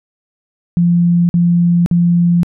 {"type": "tone bursts", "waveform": "sine", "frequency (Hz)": 172.9, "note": "F3", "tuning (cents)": -17, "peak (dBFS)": -8, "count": 3, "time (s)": [0.77, 2.432], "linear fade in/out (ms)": 0, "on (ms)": 520, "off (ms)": 51, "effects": []}